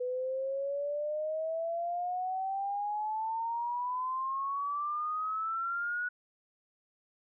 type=exponential sweep; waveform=sine; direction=up; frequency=494.3 to 1473 Hz; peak=-31 dBFS; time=0-6.09 s; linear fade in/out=10 ms; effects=none